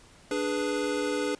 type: chord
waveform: square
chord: G# diminished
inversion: second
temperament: equal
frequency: 293.7 / 415.3 / 493.9 Hz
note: D4 / G#4 / B4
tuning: 0 / 0 / 0 cents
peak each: -32 dBFS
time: 0.31-1.35 s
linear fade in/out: 2 ms
effects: pink hiss -55 dBFS RMS until 1.39 s + resampled to 22050 Hz